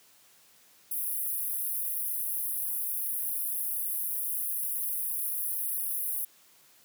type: high-pass noise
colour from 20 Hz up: pink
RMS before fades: -32 dBFS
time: 0.91-6.25 s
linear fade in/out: 5 ms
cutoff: 10000 Hz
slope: 96 dB/octave
effects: white hiss -60 dBFS RMS until 6.84 s + high-pass 100 Hz 12 dB/octave